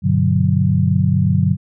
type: chord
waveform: sine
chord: G major seventh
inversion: none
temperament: equal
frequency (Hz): 98 / 123.47 / 146.83 / 185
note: G2 / B2 / D3 / F#3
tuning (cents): 0 / 0 / 0 / 0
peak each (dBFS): -17 / -20 / -17 / -17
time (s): 0.02-1.57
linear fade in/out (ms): 50
effects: none